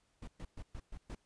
brown noise bursts, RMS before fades -44 dBFS, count 6, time 0.22-1.15 s, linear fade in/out 5 ms, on 55 ms, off 120 ms, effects pink hiss -75 dBFS RMS until 1.25 s + resampled to 22050 Hz

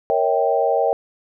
sine chord, A# diminished seventh, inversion none, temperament equal with one note detuned, 466.2 / 554.4 / 643.5 / 784 Hz, A#4 / C#5 / E5 / G5, 0 / 0 / -42 / 0 cents, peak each -21 dBFS, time 0.1-0.93 s, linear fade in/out 0 ms, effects none

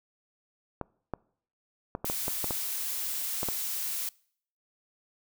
clicks, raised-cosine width 1 ms, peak -18 dBFS, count 10, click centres 0.813 / 1.137 / 1.951 / 2.045 / 2.099 / 2.281 / 2.443 / 2.508 / 3.431 / 3.487 s
blue noise, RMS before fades -33 dBFS, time 2.05-4.09 s, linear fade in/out 2 ms
effects noise-tail reverb RT60 0.6 s tail -25 dB re dry

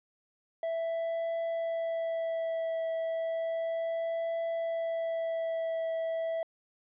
triangle tone with vibrato, 659.3 Hz, E5, in tune, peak -28 dBFS, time 0.63-6.43 s, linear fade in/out 2 ms, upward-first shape triangle, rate 0.33 Hz, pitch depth 15 cents each way, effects resampled to 8000 Hz

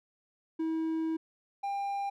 triangle tone pair in turn, 322 / 798.1 Hz, E4 / G5, -41 / +31 cents, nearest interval octave + major third, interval 1572 cents, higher second, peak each -27 / -29 dBFS, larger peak first, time 0.59-1.17 / 1.63-2.1 s, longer first, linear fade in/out 10 ms, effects none

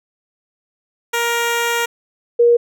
10% pulse / sine tone pair in turn, 469.8 / 474.4 Hz, A#4 / A#4, +13 / +30 cents, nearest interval unison, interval 17 cents, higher second, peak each -8 dBFS, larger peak neither, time 1.13-1.86 / 2.39-2.57 s, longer first, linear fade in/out 10 ms, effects none

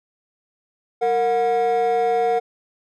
triangle tone pair together, 461.9 / 727.7 Hz, A#4 / F#5, -16 / -29 cents, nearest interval minor sixth, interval 787 cents, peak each -16 dBFS, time 1.01-2.4 s, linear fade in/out 20 ms, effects tanh soft clip ceiling -12 dBFS

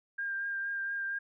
sine tone with vibrato, 1600 Hz, G6, 35 cents sharp, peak -32 dBFS, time 0.18-1.19 s, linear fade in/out 10 ms, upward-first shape triangle, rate 4.3 Hz, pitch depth 21 cents each way, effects none

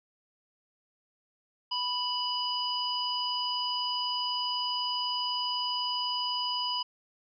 harmonic tone, 988 Hz, B5, in tune, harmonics 1 / 3 / 5, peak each -33 / -33 / -33 dBFS, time 1.71-6.83 s, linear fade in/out 10 ms, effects none

